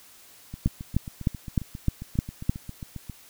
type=two click trains; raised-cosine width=5 ms; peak=-23 / -9 dBFS; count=20 / 7; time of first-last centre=0.54-3.097 / 0.66-2.495 s; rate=7.43 / 3.27 Hz; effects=white hiss -52 dBFS RMS until 3.29 s